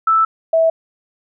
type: tone pair in turn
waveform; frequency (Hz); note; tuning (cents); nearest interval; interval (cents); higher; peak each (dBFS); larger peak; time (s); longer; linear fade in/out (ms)
sine; 1318.5 / 652.1; E6 / E5; 0 / -19; octave; 1219; first; -10; neither; 0.07-0.25 / 0.53-0.7; first; 5
effects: none